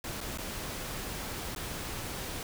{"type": "noise with dropouts", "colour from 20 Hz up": "pink", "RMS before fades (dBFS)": -38, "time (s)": [0.04, 2.43], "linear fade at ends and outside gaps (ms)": 2, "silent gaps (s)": [[0.206, 0.211], [0.375, 0.384], [1.55, 1.561]], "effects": []}